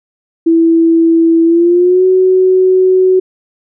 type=tone with pitch glide; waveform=sine; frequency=330 to 372.6 Hz; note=E4 to F#4; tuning=+2 to +12 cents; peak=-5 dBFS; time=0.46-3.2 s; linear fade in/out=10 ms; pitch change=+210 cents; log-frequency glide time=1.44-2.05 s; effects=none